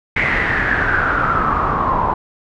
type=noise with low-pass filter sweep; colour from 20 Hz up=pink; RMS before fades=-17 dBFS; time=0.16-2.14 s; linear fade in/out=5 ms; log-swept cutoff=2100 to 960 Hz; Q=8.2; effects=none